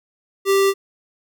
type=tone; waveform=square; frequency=392 Hz; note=G4; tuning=in tune; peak=-14 dBFS; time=0.45-0.74 s; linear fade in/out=50 ms; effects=none